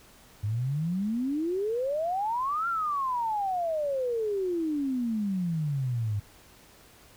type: exponential two-way sweep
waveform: sine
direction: up then down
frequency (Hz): 99.8 to 1400 to 99.8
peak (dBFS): -26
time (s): 0.43-6.2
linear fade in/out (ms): 10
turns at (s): 2.68
effects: pink hiss -55 dBFS RMS until 7.16 s